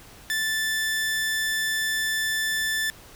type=tone; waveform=sawtooth; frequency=1760 Hz; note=A6; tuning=in tune; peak=-20 dBFS; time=0.3-2.9 s; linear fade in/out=0 ms; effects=pink hiss -48 dBFS RMS until 3.15 s